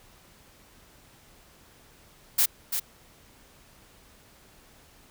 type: noise with echo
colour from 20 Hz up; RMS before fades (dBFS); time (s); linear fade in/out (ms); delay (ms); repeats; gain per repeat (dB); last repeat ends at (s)
blue; -21; 2.38-2.46; 10; 340; 1; -7; 2.8
effects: pink hiss -56 dBFS RMS until 5.1 s